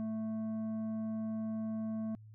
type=tone with tanh clipping; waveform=sine; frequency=220 Hz; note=A3; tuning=in tune; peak=-36 dBFS; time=0-2.15 s; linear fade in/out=0 ms; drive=8 dB; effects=added 108 Hz sine -51 dBFS peak until 2.34 s